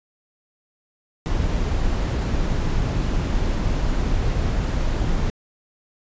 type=noise; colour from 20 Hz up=brown; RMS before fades=-21 dBFS; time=1.26-5.3 s; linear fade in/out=0 ms; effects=resampled to 16000 Hz